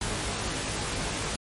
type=noise with comb filter; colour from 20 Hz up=pink; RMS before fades=-31 dBFS; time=0.01-1.36 s; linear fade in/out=5 ms; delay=19 ms; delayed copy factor=+0.85; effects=MP3 48 kbps